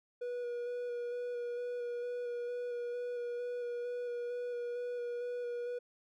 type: tone with vibrato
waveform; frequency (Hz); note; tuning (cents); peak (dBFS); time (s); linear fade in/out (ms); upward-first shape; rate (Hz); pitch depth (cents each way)
triangle; 484.5; B4; -33; -34; 0.21-5.79; 10; square; 2.2; 13
effects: none